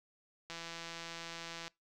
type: click train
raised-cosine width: 0.2 ms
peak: -27 dBFS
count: 198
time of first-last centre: 0.5-1.68 s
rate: 167 Hz
effects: noise-tail reverb RT60 0.2 s tail -24 dB re dry